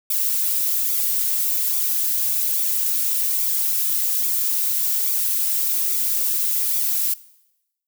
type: noise with flanger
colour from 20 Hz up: violet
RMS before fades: -21 dBFS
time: 0.1-7.14 s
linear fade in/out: 5 ms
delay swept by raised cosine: 0.84 to 5.54 ms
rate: 1.2 Hz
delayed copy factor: +0.65
effects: noise-tail reverb RT60 0.9 s tail -20 dB re dry